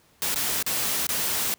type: noise with dropouts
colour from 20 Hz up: white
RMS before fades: -26 dBFS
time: 0.22-1.54 s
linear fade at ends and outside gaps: 0 ms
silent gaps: 0.344-0.359 / 0.626-0.664 / 1.068-1.09 s
effects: pink hiss -60 dBFS RMS until 1.58 s + high-pass 60 Hz 12 dB/octave